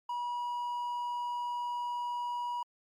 triangle tone, 967 Hz, B5, 37 cents flat, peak -31 dBFS, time 0.09-2.63 s, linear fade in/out 5 ms, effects Opus 48 kbps

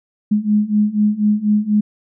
sine beating tone pair, 207.7 / 211.8 Hz, G#3 / G#3, 0 / +34 cents, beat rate 4.1 Hz, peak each -17 / -15 dBFS, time 0.31-1.81 s, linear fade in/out 10 ms, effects none

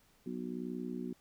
harmonic tone, 61.2 Hz, B1, 15 cents flat, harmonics 3 / 4 / 5 / 6, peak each -43 / -40 / -46 / -44 dBFS, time 0.26-1.13 s, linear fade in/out 5 ms, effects pink hiss -68 dBFS RMS until 1.2 s

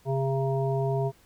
harmonic tone with a mistuned harmonic, 135.2 Hz, C#3, 43 cents flat, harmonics 1 / 3 / 5 / 7, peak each -26 / -29 / -32 / -37 dBFS, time 0.05-1.12 s, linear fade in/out 50 ms, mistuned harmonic 7, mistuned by -16 cents, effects pink hiss -60 dBFS RMS until 1.25 s

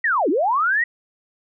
sine linear two-way sweep, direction down then up, 1951 to 261.3 to 1948 Hz, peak -16 dBFS, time 0.04-0.84 s, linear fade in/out 5 ms, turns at 0.29 s, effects none

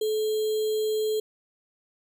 sine tone with sample-and-hold, 432 Hz, A4, 32 cents flat, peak -23 dBFS, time 0.01-1.2 s, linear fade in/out 5 ms, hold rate 3675 Hz, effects none

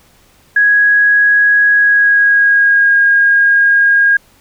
sine tone with pitch glide, 1661.2 to 1628 Hz, G#6 to G#6, 0 to -35 cents, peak -6 dBFS, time 0.56-4.17 s, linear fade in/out 5 ms, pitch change -35 cents, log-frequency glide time 1.71-2.97 s, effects pink hiss -49 dBFS RMS until 4.4 s

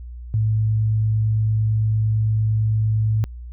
sine tone, 108.9 Hz, A2, 17 cents flat, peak -16 dBFS, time 0.34-3.24 s, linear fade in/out 0 ms, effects added 60 Hz sine -32 dBFS peak until 3.52 s

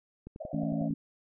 click train, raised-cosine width 3 ms, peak -30 dBFS, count 8, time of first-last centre 0.27-0.906 s, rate 11 Hz
pink band-pass noise, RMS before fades -41 dBFS, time 0.4-0.89 s, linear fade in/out 10 ms, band 570 to 680 Hz, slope 96 dB/octave
sine chord, A major, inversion second, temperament equal with one note detuned, 162.17 / 220 / 277.2 Hz, E3 / A3 / C#4, -28 / 0 / 0 cents, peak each -33 dBFS, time 0.53-0.94 s, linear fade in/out 5 ms
effects none

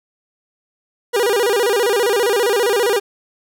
40% pulse tone with vibrato, 440 Hz, A4, in tune, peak -13 dBFS, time 1.13-3 s, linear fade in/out 20 ms, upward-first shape square, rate 15 Hz, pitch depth 160 cents each way, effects none

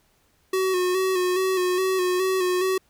square tone with vibrato, 370 Hz, F#4, in tune, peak -21 dBFS, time 0.53-2.78 s, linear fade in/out 5 ms, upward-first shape square, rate 2.4 Hz, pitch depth 34 cents each way, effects pink hiss -64 dBFS RMS until 2.89 s

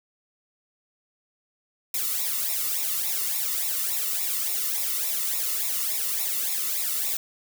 blue noise with flanger, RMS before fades -27 dBFS, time 1.94-7.17 s, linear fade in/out 2 ms, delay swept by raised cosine 0.64 to 1.28 ms, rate 3.5 Hz, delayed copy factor -0.95, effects none

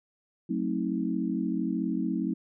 sine chord, F# diminished seventh, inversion none, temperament just, 185 / 222 / 266.4 / 319.7 Hz, F#3 / A3 / C4 / Eb4, 0 / +16 / +31 / +47 cents, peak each -32 dBFS, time 0.49-2.34 s, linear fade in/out 10 ms, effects none

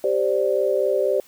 sine chord, G suspended fourth, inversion none, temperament equal, 392 / 523.3 / 587.3 Hz, G4 / C5 / D5, 0 / 0 / 0 cents, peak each -22 dBFS, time 0.04-1.2 s, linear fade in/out 2 ms, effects white hiss -52 dBFS RMS until 1.27 s

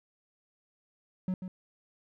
triangle tone with echo, 185 Hz, F#3, in tune, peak -26 dBFS, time 1.28-1.34 s, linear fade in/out 2 ms, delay 140 ms, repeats 1, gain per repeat -8 dB, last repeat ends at 1.48 s, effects none

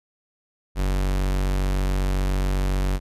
45% pulse tone, 47.32 Hz, F#1, 40 cents sharp, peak -20 dBFS, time 0.75-3 s, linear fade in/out 50 ms, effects resampled to 32000 Hz

